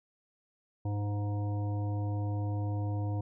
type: harmonic tone with a mistuned harmonic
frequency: 102.7 Hz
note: G#2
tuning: 19 cents flat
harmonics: 1 / 3 / 5 / 7 / 9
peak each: -30 / -40 / -46 / -46 / -49 dBFS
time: 0.85-3.21 s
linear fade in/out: 5 ms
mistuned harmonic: 9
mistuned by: +23 cents
effects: none